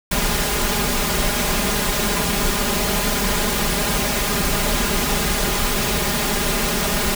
pink noise with comb filter, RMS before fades -20 dBFS, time 0.11-7.15 s, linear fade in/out 5 ms, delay 4.9 ms, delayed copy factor +1, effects none

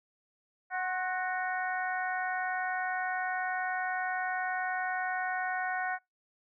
harmonic tone with a mistuned harmonic, 370 Hz, F#4, in tune, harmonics 2 / 3 / 4 / 5 / 6, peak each -33 / -42 / -35 / -38 / -46 dBFS, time 0.7-5.99 s, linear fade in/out 50 ms, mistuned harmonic 3, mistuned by -49 cents, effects noise-tail reverb RT60 0.2 s tail -26 dB re dry

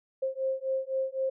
sine beating tone pair, 528 / 531.9 Hz, C5 / C5, +16 / +28 cents, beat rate 3.9 Hz, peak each -31 dBFS, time 0.22-1.3 s, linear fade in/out 10 ms, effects none

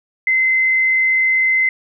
sine tone with frequency modulation, 2060 Hz, C7, 28 cents flat, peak -12 dBFS, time 0.27-1.69 s, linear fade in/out 2 ms, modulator 35.7 Hz, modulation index 0.4, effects none

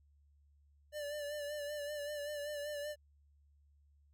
square tone with vibrato, 587.3 Hz, D5, in tune, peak -40 dBFS, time 0.92-2.96 s, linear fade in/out 50 ms, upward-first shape sine, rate 5.2 Hz, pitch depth 39 cents each way, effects added 72 Hz sine -65 dBFS peak until 4.13 s

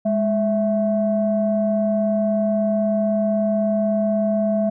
sine tone pair together, 207.7 / 659.3 Hz, G#3 / E5, 0 / 0 cents, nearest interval octave + minor sixth, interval 2000 cents, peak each -19 dBFS, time 0.05-4.7 s, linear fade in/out 10 ms, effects tanh soft clip ceiling -9 dBFS

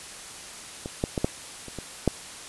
clicks, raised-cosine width 2 ms, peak -19 / -10 / -12 / -8 / -26 / -20 / -6 dBFS, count 7, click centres 0.859 / 1.039 / 1.178 / 1.245 / 1.683 / 1.787 / 2.077 s, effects white hiss -41 dBFS RMS until 2.48 s + resampled to 24000 Hz

